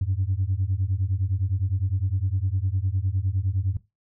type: beating tone pair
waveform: sine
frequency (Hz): 90.5 / 100.3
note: F#2 / G2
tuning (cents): -38 / +40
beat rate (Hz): 9.8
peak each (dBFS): -24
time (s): 0.01-3.77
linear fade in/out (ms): 5
effects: noise-tail reverb RT60 0.2 s tail -17 dB re dry + tanh soft clip ceiling -16 dBFS